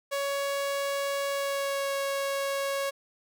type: tone with pitch glide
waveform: sawtooth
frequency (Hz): 559 to 552.9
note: C#5 to C#5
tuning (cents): +14 to -5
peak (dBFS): -24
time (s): 0.11-2.91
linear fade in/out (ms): 20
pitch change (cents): -19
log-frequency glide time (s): 1.29-1.93
effects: none